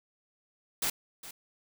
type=noise with echo; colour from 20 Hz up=white; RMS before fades=-30 dBFS; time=0.82-0.9 s; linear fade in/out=5 ms; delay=410 ms; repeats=1; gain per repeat=-15 dB; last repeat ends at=1.31 s; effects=none